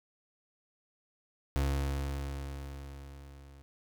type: tone with level ramp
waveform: 35% pulse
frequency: 69.3 Hz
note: C#2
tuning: in tune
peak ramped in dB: -25 to -50 dBFS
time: 1.56-3.62 s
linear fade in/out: 0 ms
effects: none